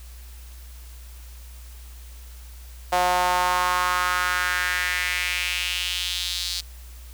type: tone with high-pass filter sweep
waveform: sawtooth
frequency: 180 Hz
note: F#3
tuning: 47 cents flat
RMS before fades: -24 dBFS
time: 2.92-6.61 s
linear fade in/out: 10 ms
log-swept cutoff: 710 to 4300 Hz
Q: 3.1
effects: added 60 Hz sine -39 dBFS peak until 7.13 s + white hiss -50 dBFS RMS until 7.13 s